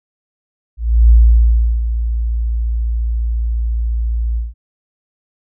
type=tone with ADSR envelope; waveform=sine; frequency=57.2 Hz; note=A#1; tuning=32 cents flat; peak=-3 dBFS; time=0.77-4.54 s; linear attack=330 ms; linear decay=710 ms; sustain=-11 dB; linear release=170 ms; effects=none